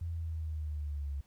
sine exponential sweep, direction down, 85 to 69.3 Hz, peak -34 dBFS, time 0.01-1.21 s, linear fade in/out 5 ms, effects pink hiss -70 dBFS RMS until 1.26 s

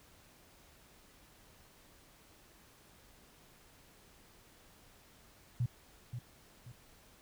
sine tone with echo, 121.3 Hz, B2, 31 cents flat, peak -29 dBFS, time 5.6-5.66 s, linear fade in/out 5 ms, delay 530 ms, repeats 2, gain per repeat -9 dB, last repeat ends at 6.72 s, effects pink hiss -62 dBFS RMS until 7.21 s

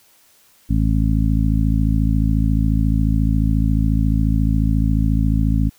harmonic tone, 54.2 Hz, A1, 25 cents flat, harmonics 1 / 2 / 3 / 4 / 5, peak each -17 / -20 / -22 / -23 / -24 dBFS, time 0.69-5.7 s, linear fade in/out 20 ms, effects white hiss -54 dBFS RMS until 5.78 s

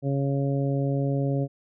harmonic tone, 138.59 Hz, C#3, in tune, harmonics 1 / 2 / 3 / 4 / 5, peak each -24 / -29 / -33 / -32 / -40 dBFS, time 0.02-1.48 s, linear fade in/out 50 ms, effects none

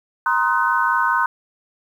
sine chord, C half-diminished seventh, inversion third, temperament just, 941.9 / 1046.5 / 1255.8 / 1507 Hz, Bb5 / C6 / Eb6 / Gb6, +18 / 0 / +16 / +31 cents, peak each -21 / -21 / -23 / -20 dBFS, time 0.26-1.26 s, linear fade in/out 2 ms, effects 8-bit

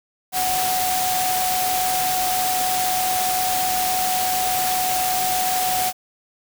sine tone in noise, 740 Hz, F#5, in tune, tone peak -21 dBFS, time 0.32-5.93 s, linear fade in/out 50 ms, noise white, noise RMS -24 dBFS, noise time 0.32-5.93 s, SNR 0 dB, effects none

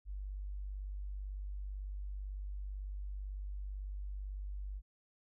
sine tone, 49 Hz, G1, in tune, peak -39 dBFS, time 0.05-4.82 s, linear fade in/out 50 ms, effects none

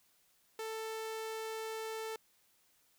sawtooth tone, 442.5 Hz, A4, 10 cents sharp, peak -35 dBFS, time 0.59-2.16 s, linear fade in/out 2 ms, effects white hiss -71 dBFS RMS until 2.98 s

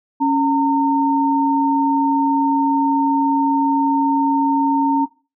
sine tone pair together, 277.2 / 913.7 Hz, C#4 / A#5, 0 / -35 cents, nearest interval octave + major sixth, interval 2065 cents, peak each -16 dBFS, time 0.2-5.06 s, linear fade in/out 20 ms, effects noise-tail reverb RT60 0.3 s tail -18 dB re dry

